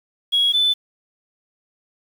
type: tone pair in turn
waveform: sine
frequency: 3322 / 3508 Hz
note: G#7 / A7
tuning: 0 / -6 cents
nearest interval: minor second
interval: 94 cents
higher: second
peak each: -13 dBFS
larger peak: neither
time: 0.32-0.53 / 0.53-0.74 s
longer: neither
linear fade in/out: 20 ms
effects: tanh soft clip ceiling -11 dBFS + 7-bit